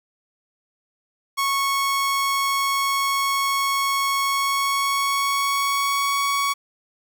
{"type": "tone with pitch glide", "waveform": "sawtooth", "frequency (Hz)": [1103, 1119.7], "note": ["C#6", "C#6"], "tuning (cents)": [-9, 17], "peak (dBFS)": -16, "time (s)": [1.37, 6.54], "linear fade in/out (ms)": 20, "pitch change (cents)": 26, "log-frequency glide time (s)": [4.21, 6.26], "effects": ["9-bit"]}